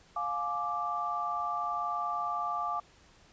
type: chord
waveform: sine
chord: D diminished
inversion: first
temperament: just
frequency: 704.8 / 845.8 / 1174.7 Hz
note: F5 / Ab5 / D6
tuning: +16 / +31 / 0 cents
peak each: -36 / -38 / -32 dBFS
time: 0.16-2.8 s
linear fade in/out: 5 ms
effects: pink hiss -60 dBFS RMS until 3.32 s + resampled to 16000 Hz